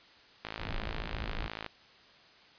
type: click train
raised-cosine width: 0.3 ms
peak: -21 dBFS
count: 67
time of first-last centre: 0.45-1.663 s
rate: 54.4 Hz
type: noise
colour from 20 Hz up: brown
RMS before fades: -38 dBFS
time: 0.58-1.49 s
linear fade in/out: 20 ms
effects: white hiss -58 dBFS RMS until 2.58 s + resampled to 11025 Hz